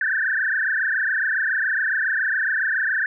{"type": "tone with frequency modulation", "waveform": "sine", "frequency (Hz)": 1658, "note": "G#6", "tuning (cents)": -3, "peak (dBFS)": -19, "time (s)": [0.01, 3.06], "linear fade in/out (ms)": 2, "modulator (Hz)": 27.2, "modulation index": 5.8, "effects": []}